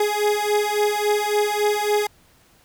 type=beating tone pair; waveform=30% pulse; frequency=415.3 / 418.9 Hz; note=G#4 / G#4; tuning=0 / +15 cents; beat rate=3.6 Hz; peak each=-19 dBFS; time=0-2.07 s; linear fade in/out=5 ms; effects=pink hiss -56 dBFS RMS until 2.64 s